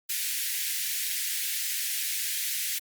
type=high-pass noise; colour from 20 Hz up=white; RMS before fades=-30 dBFS; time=0.09-2.79 s; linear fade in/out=10 ms; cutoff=1700 Hz; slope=48 dB/octave; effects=Opus 32 kbps